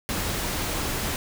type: noise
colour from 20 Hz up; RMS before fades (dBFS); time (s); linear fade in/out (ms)
pink; -28; 0.09-1.16; 0
effects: none